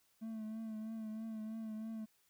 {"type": "tone with vibrato", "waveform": "triangle", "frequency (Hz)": 220, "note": "A3", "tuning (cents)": 0, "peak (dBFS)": -39, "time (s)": [0.21, 2.06], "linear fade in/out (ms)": 20, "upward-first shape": "triangle", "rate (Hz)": 3.1, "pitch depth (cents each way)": 41, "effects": ["white hiss -74 dBFS RMS until 2.29 s"]}